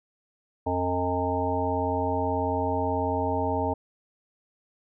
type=harmonic tone with a mistuned harmonic; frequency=90 Hz; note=F#2; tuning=47 cents flat; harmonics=1 / 3 / 5 / 7 / 9 / 10; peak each=-31 / -31 / -31 / -31 / -31 / -31 dBFS; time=0.66-3.74 s; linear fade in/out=10 ms; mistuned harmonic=10; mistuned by=+16 cents; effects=none